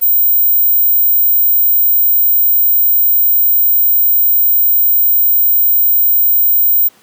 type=tone; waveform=sine; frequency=15130 Hz; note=A#9; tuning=25 cents sharp; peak=-7 dBFS; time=0.01-6.89 s; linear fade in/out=20 ms; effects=pink hiss -47 dBFS RMS until 7.02 s + high-pass 200 Hz 12 dB/octave